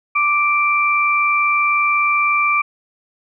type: tone pair together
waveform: sine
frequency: 1174.7 / 2349 Hz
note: D6 / D7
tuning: 0 / 0 cents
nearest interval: octave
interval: 1200 cents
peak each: -16 dBFS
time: 0.15-2.62 s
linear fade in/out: 10 ms
effects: none